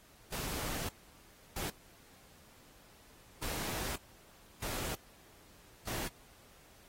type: noise bursts at uneven times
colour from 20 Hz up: pink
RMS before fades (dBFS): -39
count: 5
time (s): 0.32-0.89 / 1.56-1.7 / 3.42-3.96 / 4.62-4.95 / 5.87-6.08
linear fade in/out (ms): 5
effects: pink hiss -61 dBFS RMS until 6.88 s + AAC 48 kbps